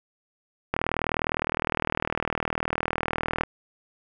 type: click train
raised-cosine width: 0.5 ms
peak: -9 dBFS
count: 108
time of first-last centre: 0.74-3.435 s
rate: 39.7 Hz
effects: none